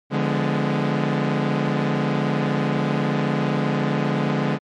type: chord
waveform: sawtooth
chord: D diminished seventh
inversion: none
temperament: equal with one note detuned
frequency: 146.83 / 174.61 / 207.7 / 251.5 Hz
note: D3 / F3 / Ab3 / Cb4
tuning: 0 / 0 / 0 / +32 cents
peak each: -19 / -24 / -20 / -23 dBFS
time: 0.1-4.59 s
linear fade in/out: 50 ms
effects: low-pass 3000 Hz 12 dB/octave + MP3 64 kbps